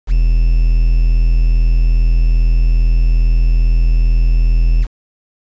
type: tone with quantisation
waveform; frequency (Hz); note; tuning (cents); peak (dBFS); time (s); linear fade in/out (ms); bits
triangle; 41.2; E1; 0; -6; 0.07-4.87; 50; 6
effects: resampled to 16000 Hz